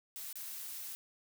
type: noise with dropouts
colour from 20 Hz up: blue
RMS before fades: -44 dBFS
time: 0.16-0.95 s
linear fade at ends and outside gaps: 0 ms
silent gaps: 0.328-0.356 s
effects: none

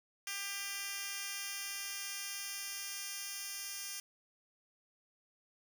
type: tone with high-pass filter sweep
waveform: 10% pulse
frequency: 397.7 Hz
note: G4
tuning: 25 cents sharp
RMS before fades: -42 dBFS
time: 0.27-4 s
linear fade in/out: 2 ms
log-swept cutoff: 2800 to 4600 Hz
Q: 0.78
effects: none

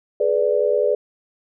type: chord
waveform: sine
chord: G# diminished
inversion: none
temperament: equal with one note detuned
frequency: 422.8 / 493.9 / 587.3 Hz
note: G#4 / B4 / D5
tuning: +31 / 0 / 0 cents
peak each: -20 dBFS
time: 0.2-0.95 s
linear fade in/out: 5 ms
effects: none

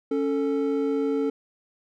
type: tone pair together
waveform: triangle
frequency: 277.2 / 443.1 Hz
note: C#4 / A4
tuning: 0 / +12 cents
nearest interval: minor sixth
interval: 812 cents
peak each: -23 dBFS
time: 0.11-1.3 s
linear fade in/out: 5 ms
effects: none

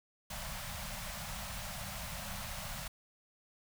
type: band-stop noise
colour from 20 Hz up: pink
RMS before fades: -42 dBFS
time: 0.3-2.88 s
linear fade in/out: 5 ms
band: 220 to 540 Hz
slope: 96 dB/octave
effects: none

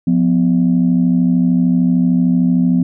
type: tone pair together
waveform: sine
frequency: 176.78 / 250 Hz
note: F3 / B3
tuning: +21 / +21 cents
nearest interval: tritone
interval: 600 cents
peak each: -12 dBFS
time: 0.07-2.83 s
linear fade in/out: 5 ms
effects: tanh soft clip ceiling -4 dBFS

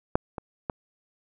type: clicks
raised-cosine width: 1 ms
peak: -6 / -19 / -14 dBFS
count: 3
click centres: 0.155 / 0.382 / 0.698 s
effects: none

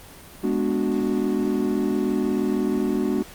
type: chord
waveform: triangle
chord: G# half-diminished seventh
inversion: none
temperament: equal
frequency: 207.7 / 246.9 / 293.7 / 370 Hz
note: G#3 / B3 / D4 / F#4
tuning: 0 / 0 / 0 / 0 cents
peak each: -24 dBFS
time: 0.43-3.23 s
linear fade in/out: 10 ms
effects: pink hiss -44 dBFS RMS until 3.34 s + Opus 24 kbps

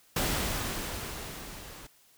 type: noise with level ramp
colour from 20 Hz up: pink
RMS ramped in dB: -28 to -47 dBFS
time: 0.16-1.87 s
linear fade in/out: 5 ms
effects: white hiss -62 dBFS RMS until 2.17 s

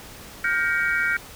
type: chord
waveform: sine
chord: G half-diminished seventh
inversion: third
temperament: just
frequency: 1411.2 / 1568 / 1881.6 / 2258 Hz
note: F6 / G6 / Bb6 / Db7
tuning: +18 / 0 / +16 / +31 cents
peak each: -24 / -25 / -27 / -27 dBFS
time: 0.44-1.17 s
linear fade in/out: 5 ms
effects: pink hiss -42 dBFS RMS until 1.35 s

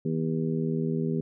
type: harmonic tone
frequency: 80.1 Hz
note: E2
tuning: 49 cents flat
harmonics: 2 / 3 / 4 / 5 / 6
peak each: -28 / -30 / -39 / -32 / -40 dBFS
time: 0.05-1.21 s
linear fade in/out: 5 ms
effects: none

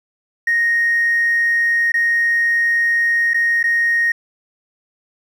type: tone with dropouts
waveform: triangle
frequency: 1864.7 Hz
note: A#6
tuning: in tune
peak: -10 dBFS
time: 0.47-4.12 s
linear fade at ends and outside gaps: 5 ms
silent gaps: 1.92-1.94 / 3.335-3.343 / 3.629-3.639 s
effects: tanh soft clip ceiling -10 dBFS

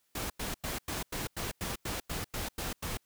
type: noise bursts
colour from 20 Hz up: pink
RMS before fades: -36 dBFS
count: 12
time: 0.15-2.973 s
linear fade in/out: 5 ms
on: 150 ms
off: 93 ms
effects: white hiss -74 dBFS RMS until 3.05 s

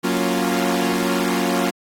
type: chord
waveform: sawtooth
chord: Gb major seventh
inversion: none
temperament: equal with one note detuned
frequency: 184.04 / 233.1 / 277.2 / 349.2 Hz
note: Gb3 / Bb3 / Db4 / F4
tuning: -9 / 0 / 0 / 0 cents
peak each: -20 dBFS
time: 0.03-1.71 s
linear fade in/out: 20 ms
effects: AAC 48 kbps

